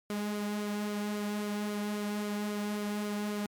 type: tone with flanger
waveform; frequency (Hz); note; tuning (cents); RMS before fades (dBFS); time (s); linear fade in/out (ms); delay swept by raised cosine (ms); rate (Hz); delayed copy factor
sawtooth; 207.7; G#3; 0; -34; 0.1-3.46; 0; 1.1 to 3.2; 3.7; -0.5
effects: MP3 96 kbps